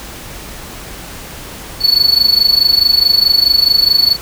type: tone with amplitude modulation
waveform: triangle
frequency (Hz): 4435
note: C#8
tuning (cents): 0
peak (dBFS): -3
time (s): 1.8-4.17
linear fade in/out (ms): 50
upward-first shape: sine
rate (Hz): 24.7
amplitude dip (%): 85
effects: added 50 Hz sine -38 dBFS peak until 4.21 s + pink hiss -30 dBFS RMS until 4.21 s